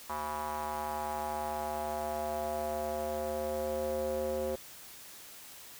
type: tone with band-pass filter sweep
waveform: square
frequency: 75.6 Hz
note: D#2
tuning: 49 cents flat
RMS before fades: -35 dBFS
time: 0.09-4.56 s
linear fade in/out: 10 ms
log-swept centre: 1000 to 490 Hz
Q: 4.3
effects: white hiss -50 dBFS RMS until 5.79 s